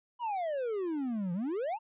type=exponential two-way sweep; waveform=triangle; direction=down then up; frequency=1000 to 168.8 to 945 Hz; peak=-29 dBFS; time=0.19-1.79 s; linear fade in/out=50 ms; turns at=1.33 s; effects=resampled to 8000 Hz

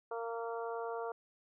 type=harmonic tone; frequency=230.6 Hz; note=A#3; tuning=19 cents flat; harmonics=2 / 3 / 4 / 5 / 6; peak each=-39 / -43 / -45 / -47 / -49 dBFS; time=0.11-1.12 s; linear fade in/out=5 ms; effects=none

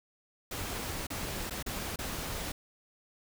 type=noise with dropouts; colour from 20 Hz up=pink; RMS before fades=-37 dBFS; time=0.51-2.52 s; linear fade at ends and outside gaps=5 ms; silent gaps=1.069-1.102 / 1.498-1.507 / 1.627-1.662 / 1.96-1.988 s; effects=none

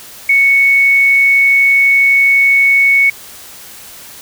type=tone; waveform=sine; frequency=2217 Hz; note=C#7; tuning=in tune; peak=-6 dBFS; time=0.29-3.1 s; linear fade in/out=5 ms; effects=white hiss -34 dBFS RMS until 4.21 s

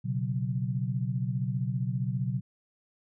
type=chord; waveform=sine; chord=B suspended second; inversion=none; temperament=equal; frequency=123.47 / 138.59 / 185 Hz; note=B2 / C#3 / F#3; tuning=0 / 0 / 0 cents; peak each=-30 / -32 / -34 dBFS; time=0.04-2.41 s; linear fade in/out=20 ms; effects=none

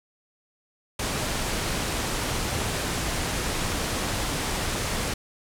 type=low-pass noise; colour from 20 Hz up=pink; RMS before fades=-28 dBFS; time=0.99-5.14 s; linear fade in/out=5 ms; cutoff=11000 Hz; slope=24 dB/octave; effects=none

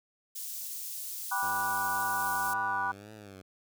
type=high-pass noise; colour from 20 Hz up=white; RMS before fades=-39 dBFS; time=0.35-2.54 s; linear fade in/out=10 ms; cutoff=6000 Hz; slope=12 dB/octave
type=chord; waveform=sine; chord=G major seventh; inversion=none; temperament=just; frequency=784 / 980 / 1176 / 1470 Hz; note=G5 / B5 / D6 / F#6; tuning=0 / -14 / +2 / -12 cents; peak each=-36 / -32 / -36 / -33 dBFS; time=1.31-2.92 s; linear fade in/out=10 ms
type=tone with vibrato; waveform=10% pulse; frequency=101.1 Hz; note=G#2; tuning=46 cents flat; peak=-38 dBFS; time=1.42-3.42 s; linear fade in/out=10 ms; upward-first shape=triangle; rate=1.9 Hz; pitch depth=140 cents each way
effects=none

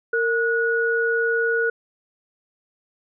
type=tone pair together; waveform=sine; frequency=459.7 / 1459.5 Hz; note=A#4 / F#6; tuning=-24 / -24 cents; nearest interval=octave + minor sixth; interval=2000 cents; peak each=-21 dBFS; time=0.13-1.7 s; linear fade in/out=5 ms; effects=none

